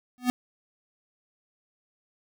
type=tone with exponential growth; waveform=square; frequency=248.4 Hz; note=B3; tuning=10 cents sharp; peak=-18 dBFS; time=0.18-0.3 s; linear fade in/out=0 ms; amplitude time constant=25 ms; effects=none